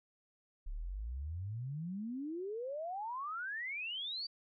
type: exponential sweep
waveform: sine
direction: up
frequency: 32.94 to 4701 Hz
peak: -38 dBFS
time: 0.66-4.27 s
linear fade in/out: 10 ms
effects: none